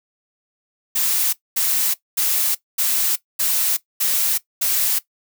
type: noise bursts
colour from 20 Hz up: blue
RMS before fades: -19 dBFS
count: 7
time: 0.95-4.99 s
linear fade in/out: 10 ms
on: 380 ms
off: 230 ms
effects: noise-tail reverb RT60 0.1 s tail -17 dB re dry